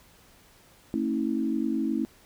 sine tone cluster, 223.8 / 272 / 323.1 Hz, A3 / C#4 / E4, +30 / -33 / -35 cents, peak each -29 dBFS, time 0.94-2.05 s, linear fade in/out 0 ms, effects pink hiss -57 dBFS RMS until 2.25 s

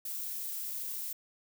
violet noise, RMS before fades -38 dBFS, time 0.05-1.13 s, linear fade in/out 5 ms, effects none

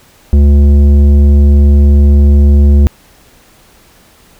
sine tone with tanh clipping, 71.6 Hz, D2, 43 cents flat, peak -4 dBFS, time 0.33-2.87 s, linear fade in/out 0 ms, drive 11 dB, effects pink hiss -44 dBFS RMS until 4.39 s

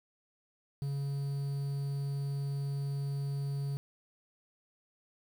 triangle tone with quantisation, 139.9 Hz, C#3, 16 cents sharp, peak -30 dBFS, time 0.82-3.77 s, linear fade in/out 0 ms, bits 9, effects none

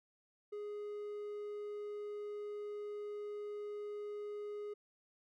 triangle tone, 415.3 Hz, G#4, in tune, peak -39 dBFS, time 0.52-4.74 s, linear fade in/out 10 ms, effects none

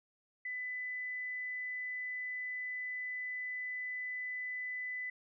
sine tone, 2000 Hz, B6, 21 cents sharp, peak -37 dBFS, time 0.45-5.1 s, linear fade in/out 5 ms, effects none

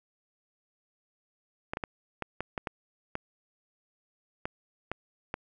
clicks, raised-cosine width 0.5 ms, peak -17 dBFS, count 11, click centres 1.735 / 1.771 / 1.838 / 2.223 / 2.406 / 2.578 / 2.672 / 3.154 / 4.455 / 4.916 / 5.341 s, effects none

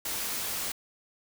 white noise, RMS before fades -33 dBFS, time 0.05-0.72 s, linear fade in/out 5 ms, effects none

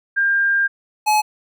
sine / square tone pair in turn, 1600 / 851 Hz, G6 / G#5, +35 / +42 cents, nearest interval major seventh, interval 1093 cents, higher first, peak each -14 dBFS, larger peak neither, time 0.16-0.68 / 1.06-1.22 s, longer first, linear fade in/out 20 ms, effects none

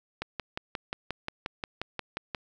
click train, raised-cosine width 0.3 ms, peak -16 dBFS, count 13, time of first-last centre 0.22-2.348 s, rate 5.64 Hz, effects none

